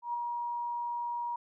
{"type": "tone with ADSR envelope", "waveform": "sine", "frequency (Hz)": 953, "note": "A#5", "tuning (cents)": 38, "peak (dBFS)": -29, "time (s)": [0.02, 1.36], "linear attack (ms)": 120, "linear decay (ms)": 6, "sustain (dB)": -3, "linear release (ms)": 4, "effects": []}